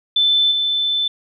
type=tone with level steps; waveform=sine; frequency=3525 Hz; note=A7; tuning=2 cents sharp; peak=-12 / -16 dBFS; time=0.16-1.08 s; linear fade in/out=5 ms; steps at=0.51 s; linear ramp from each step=10 ms; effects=none